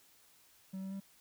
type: tone with pitch steps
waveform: triangle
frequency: 190.4 / 192.1 / 195.3 Hz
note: F#3 / G3 / G3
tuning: +50 / -35 / -6 cents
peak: -37 dBFS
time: 0.73-1.003 s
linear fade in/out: 10 ms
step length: 91 ms
effects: white hiss -65 dBFS RMS until 1.2 s